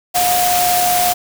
sine tone in noise, 716 Hz, F5, 43 cents sharp, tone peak -14 dBFS, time 0.14-1.14 s, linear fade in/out 20 ms, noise white, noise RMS -18 dBFS, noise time 0.14-1.14 s, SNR +1 dB, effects none

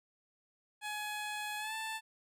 15% pulse tone with pitch glide, 842 to 882.8 Hz, G#5 to A5, +24 to +5 cents, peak -31 dBFS, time 0.81-2.01 s, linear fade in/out 50 ms, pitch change +81 cents, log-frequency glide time 1.58-1.74 s, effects resampled to 32000 Hz

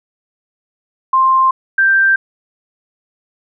sine tone pair in turn, 1052 / 1573.1 Hz, C6 / G6, +9 / +6 cents, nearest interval perfect fifth, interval 697 cents, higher second, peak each -8 dBFS, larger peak neither, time 1.13-1.51 / 1.78-2.16 s, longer neither, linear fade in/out 5 ms, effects none

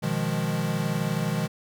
square chord, F half-diminished seventh, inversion second, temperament equal, 123.47 / 155.56 / 174.61 / 207.7 Hz, Cb3 / Eb3 / F3 / Ab3, 0 / 0 / 0 / 0 cents, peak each -33 / -29 / -31 / -32 dBFS, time 0.02-1.48 s, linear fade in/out 20 ms, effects none

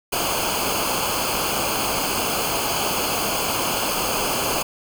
pink noise with comb filter, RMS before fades -23 dBFS, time 0.12-4.63 s, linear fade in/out 10 ms, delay 0.53 ms, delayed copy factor -0.8, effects none

